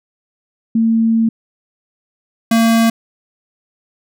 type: tone pair in turn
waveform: sine / square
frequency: 226 / 227.7 Hz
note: A3 / A#3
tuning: +47 / -40 cents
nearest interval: unison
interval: 13 cents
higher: second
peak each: -10 dBFS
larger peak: neither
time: 0.75-1.29 / 2.51-2.9 s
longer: first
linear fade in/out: 5 ms
effects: none